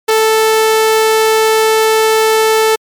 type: tone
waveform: sawtooth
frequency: 440 Hz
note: A4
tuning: in tune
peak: -4 dBFS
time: 0.08-2.76 s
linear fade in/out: 10 ms
effects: MP3 96 kbps